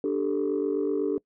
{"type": "chord", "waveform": "sine", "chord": "D suspended fourth", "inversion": "none", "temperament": "equal", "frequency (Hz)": [293.7, 392, 440], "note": ["D4", "G4", "A4"], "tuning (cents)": [0, 0, 0], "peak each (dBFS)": -27, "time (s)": [0.04, 1.18], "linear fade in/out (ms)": 2, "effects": ["noise-tail reverb RT60 0.1 s tail -23 dB re dry", "tanh soft clip ceiling -18 dBFS"]}